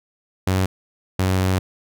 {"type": "tone pair in turn", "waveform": "sawtooth", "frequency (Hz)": [94, 93.59], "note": ["F#2", "F#2"], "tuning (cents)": [28, 20], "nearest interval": "unison", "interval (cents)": 8, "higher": "first", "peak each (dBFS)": -13, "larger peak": "neither", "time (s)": [[0.47, 0.66], [1.19, 1.59]], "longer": "second", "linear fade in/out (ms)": 5, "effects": []}